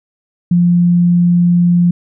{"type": "tone", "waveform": "sine", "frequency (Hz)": 174.61, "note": "F3", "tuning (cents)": 0, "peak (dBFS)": -7, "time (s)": [0.51, 1.91], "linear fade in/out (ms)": 5, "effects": []}